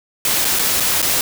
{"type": "noise with dropouts", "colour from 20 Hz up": "white", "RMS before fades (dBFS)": -17, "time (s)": [0.25, 1.21], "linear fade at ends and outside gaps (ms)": 1, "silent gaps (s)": [[0.446, 0.451], [0.589, 0.593], [0.801, 0.805], [1.018, 1.026]], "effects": []}